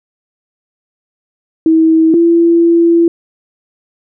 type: tone pair in turn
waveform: sine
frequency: 322.1 / 337.3 Hz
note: E4 / E4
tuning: -40 / +40 cents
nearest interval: minor second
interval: 80 cents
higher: second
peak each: -5 / -5 dBFS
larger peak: neither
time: 1.66-2.14 / 2.14-3.08 s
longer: second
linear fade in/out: 2 ms
effects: none